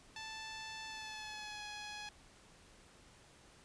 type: tone with pitch glide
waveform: 10% pulse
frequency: 880 to 837.4 Hz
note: A5 to G#5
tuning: 0 to +14 cents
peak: -36 dBFS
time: 0.16-2.09 s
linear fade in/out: 2 ms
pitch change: -86 cents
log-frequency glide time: 0.87-1.62 s
effects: pink hiss -62 dBFS RMS until 3.64 s + resampled to 22050 Hz